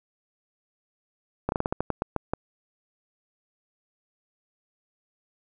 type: slowing click train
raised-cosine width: 1 ms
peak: -11 dBFS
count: 11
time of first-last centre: 1.49-2.335 s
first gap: 31 ms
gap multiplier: 1.21
effects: none